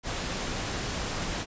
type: noise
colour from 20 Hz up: pink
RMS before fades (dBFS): -32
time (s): 0.03-1.46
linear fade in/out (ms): 50
effects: resampled to 16000 Hz